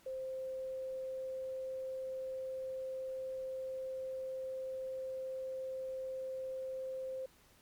sine tone, 523.3 Hz, C5, in tune, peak -38 dBFS, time 0.06-7.26 s, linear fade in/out 5 ms, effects pink hiss -65 dBFS RMS until 7.61 s + MP3 96 kbps

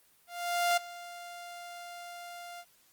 sawtooth tone with ADSR envelope, 698.5 Hz, F5, in tune, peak -20 dBFS, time 0.27-2.65 s, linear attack 500 ms, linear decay 10 ms, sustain -19 dB, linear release 55 ms, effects white hiss -65 dBFS RMS until 2.92 s + Opus 24 kbps

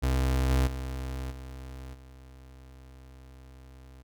35% pulse tone with level steps, 65.1 Hz, C2, 8 cents flat, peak -22 / -20 / -31 / -38 / -46 dBFS, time 0.02-4.03 s, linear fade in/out 20 ms, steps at 0.49 / 0.66 / 1.3 / 1.93 s, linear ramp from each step 20 ms, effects none

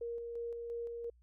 sine tone with tremolo, 469.4 Hz, A#4, 12 cents sharp, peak -37 dBFS, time 0.01-1.1 s, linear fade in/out 5 ms, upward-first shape square, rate 2.9 Hz, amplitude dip 30%, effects added 60 Hz sine -62 dBFS peak until 1.22 s

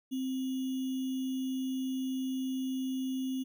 sine tone with sample-and-hold, 261.6 Hz, C4, in tune, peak -31 dBFS, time 0.11-3.44 s, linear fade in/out 20 ms, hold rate 3150 Hz, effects none

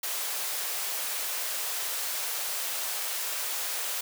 white high-pass noise, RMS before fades -32 dBFS, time 0.03-4.01 s, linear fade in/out 5 ms, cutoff 460 Hz, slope 24 dB/octave, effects none

